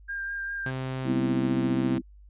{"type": "tone with vibrato", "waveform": "sine", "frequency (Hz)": 1600, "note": "G6", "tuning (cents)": 35, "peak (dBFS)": -30, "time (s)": [0.08, 0.71], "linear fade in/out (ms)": 20, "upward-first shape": "sine", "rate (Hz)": 5, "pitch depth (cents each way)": 15}
{"type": "tone", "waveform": "sawtooth", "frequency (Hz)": 130.81, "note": "C3", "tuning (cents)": 0, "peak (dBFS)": -26, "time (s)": [0.66, 1.98], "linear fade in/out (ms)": 2}
{"type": "chord", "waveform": "sine", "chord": "C major seventh", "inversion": "second", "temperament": "equal", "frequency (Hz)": [196, 246.9, 261.6, 329.6], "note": ["G3", "B3", "C4", "E4"], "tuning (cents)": [0, 0, 0, 0], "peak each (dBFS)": [-31, -29, -32, -28], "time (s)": [1.04, 2.02], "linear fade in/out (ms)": 50}
{"effects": ["added 50 Hz sine -48 dBFS peak until 2.29 s", "resampled to 8000 Hz"]}